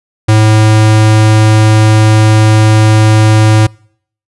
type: tone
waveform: square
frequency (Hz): 108.5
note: A2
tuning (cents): -24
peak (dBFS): -4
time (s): 0.28-3.67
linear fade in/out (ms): 10
effects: noise-tail reverb RT60 0.6 s tail -26 dB re dry + resampled to 24000 Hz